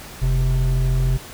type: tone pair together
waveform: triangle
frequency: 43.22 / 129.5 Hz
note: F1 / C3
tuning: -17 / -17 cents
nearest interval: octave + perfect fifth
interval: 1900 cents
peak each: -16 dBFS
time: 0.21-1.18 s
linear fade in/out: 20 ms
effects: pink hiss -38 dBFS RMS until 1.33 s